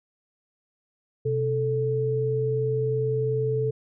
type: tone pair together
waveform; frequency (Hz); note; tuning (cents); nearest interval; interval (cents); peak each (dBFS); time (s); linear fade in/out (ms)
sine; 127.86 / 438.6; C3 / A4; -40 / -6; octave + major sixth; 2134; -26 / -24; 1.25-3.71; 10
effects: none